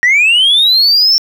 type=linear sweep; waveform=sine; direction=up; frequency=1864.7 to 5460 Hz; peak=-4 dBFS; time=0.03-1.18 s; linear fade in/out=0 ms; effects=tanh soft clip ceiling -4 dBFS + 7-bit